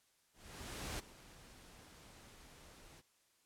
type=noise with ADSR envelope; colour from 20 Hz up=pink; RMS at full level=-42 dBFS; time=0.33-3.02 s; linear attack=660 ms; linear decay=15 ms; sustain=-17 dB; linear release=28 ms; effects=white hiss -74 dBFS RMS until 3.45 s + low-pass 11000 Hz 12 dB/octave